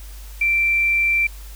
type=tone; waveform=sine; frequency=2349 Hz; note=D7; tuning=in tune; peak=-15 dBFS; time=0.41-1.27 s; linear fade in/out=5 ms; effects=added 50 Hz sine -34 dBFS peak until 1.55 s + white hiss -45 dBFS RMS until 1.55 s